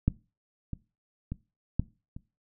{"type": "clicks", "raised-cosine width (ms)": 5, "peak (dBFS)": [-10, -22, -21, -12, -28], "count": 5, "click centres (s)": [0.08, 0.733, 1.32, 1.796, 2.165], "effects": ["noise-tail reverb RT60 0.3 s tail -20 dB re dry"]}